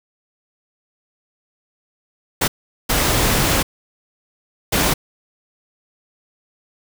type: noise bursts at uneven times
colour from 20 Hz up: pink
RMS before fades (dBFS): -17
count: 3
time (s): 2.41-2.48 / 2.89-3.63 / 4.72-4.94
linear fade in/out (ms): 10
effects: none

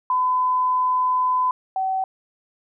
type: tone pair in turn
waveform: sine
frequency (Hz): 1010 / 761.5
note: B5 / F#5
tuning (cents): +39 / +50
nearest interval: perfect fourth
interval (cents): 489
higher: first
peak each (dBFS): -17 / -20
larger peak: first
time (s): 0.1-1.51 / 1.76-2.04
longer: first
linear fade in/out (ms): 2
effects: none

